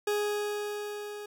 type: tone with level ramp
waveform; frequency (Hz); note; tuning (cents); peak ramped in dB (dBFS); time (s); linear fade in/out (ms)
40% pulse; 415.3; G#4; 0; -25 to -38; 0.07-1.26; 5
effects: none